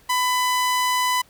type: tone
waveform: sawtooth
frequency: 1000 Hz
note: B5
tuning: 21 cents sharp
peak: -15 dBFS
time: 0.09-1.22 s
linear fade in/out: 10 ms
effects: pink hiss -55 dBFS RMS until 1.29 s